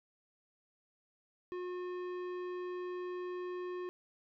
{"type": "tone with tanh clipping", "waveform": "triangle", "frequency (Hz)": 360, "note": "F#4", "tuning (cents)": -47, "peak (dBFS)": -40, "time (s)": [1.52, 3.89], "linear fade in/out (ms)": 0, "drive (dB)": 18, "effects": []}